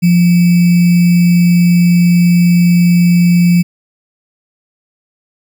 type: tone with sample-and-hold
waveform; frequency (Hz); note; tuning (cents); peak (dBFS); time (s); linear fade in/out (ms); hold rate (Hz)
sine; 174.61; F3; 0; -5; 0.02-3.63; 20; 2450
effects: none